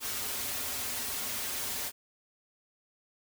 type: noise with comb filter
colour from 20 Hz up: white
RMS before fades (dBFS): -35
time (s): 0-1.92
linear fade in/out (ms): 50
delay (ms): 6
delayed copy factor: -1
effects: none